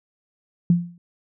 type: tone with exponential decay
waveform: sine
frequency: 173.3 Hz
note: F3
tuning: 13 cents flat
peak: -10 dBFS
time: 0.7-0.98 s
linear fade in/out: 2 ms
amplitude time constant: 60 ms
effects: none